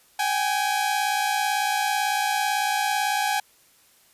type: tone pair together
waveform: sawtooth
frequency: 772.6 / 830.6 Hz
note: G5 / G#5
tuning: -25 / 0 cents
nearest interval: minor second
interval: 125 cents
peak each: -22 / -20 dBFS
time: 0.19-3.4 s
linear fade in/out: 5 ms
effects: white hiss -58 dBFS RMS until 4.13 s + resampled to 32000 Hz